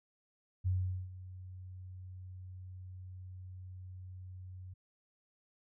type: tone with ADSR envelope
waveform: sine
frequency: 92.2 Hz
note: F#2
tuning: 6 cents flat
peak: -28 dBFS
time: 0.64-4.74 s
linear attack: 28 ms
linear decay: 420 ms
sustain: -17 dB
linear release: 10 ms
effects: none